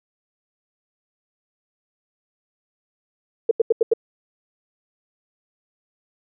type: tone bursts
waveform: sine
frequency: 455.7 Hz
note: A#4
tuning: 39 cents flat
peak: -11 dBFS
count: 5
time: 3.49-3.936 s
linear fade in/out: 5 ms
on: 22 ms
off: 84 ms
effects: none